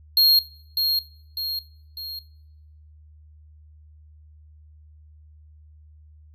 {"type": "tone with echo", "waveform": "square", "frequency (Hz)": 4251, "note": "C8", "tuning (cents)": 27, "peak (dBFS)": -14, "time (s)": [0.17, 0.39], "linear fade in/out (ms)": 2, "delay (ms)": 600, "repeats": 3, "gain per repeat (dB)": -6, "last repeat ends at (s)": 2.19, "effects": ["noise-tail reverb RT60 0.9 s tail -23 dB re dry", "added 76 Hz sine -47 dBFS peak until 6.34 s"]}